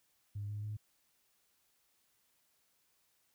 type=tone with pitch steps; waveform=sine; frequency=102.3 / 104.2 / 106 Hz; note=G#2 / G#2 / G#2; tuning=-26 / +6 / +36 cents; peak=-37 dBFS; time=0.35-0.77 s; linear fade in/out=10 ms; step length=140 ms; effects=tanh soft clip ceiling -33 dBFS + white hiss -75 dBFS RMS until 3.34 s